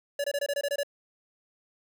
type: tone bursts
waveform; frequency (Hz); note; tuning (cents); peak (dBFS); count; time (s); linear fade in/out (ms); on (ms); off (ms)
square; 570; C#5; +48; -27; 9; 0.19-0.833; 5; 51; 23
effects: none